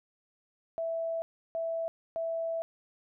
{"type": "tone bursts at uneven times", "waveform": "sine", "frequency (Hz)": 659.3, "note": "E5", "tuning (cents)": 0, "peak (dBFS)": -30, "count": 3, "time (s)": [[0.78, 1.22], [1.55, 1.88], [2.16, 2.62]], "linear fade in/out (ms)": 0, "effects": []}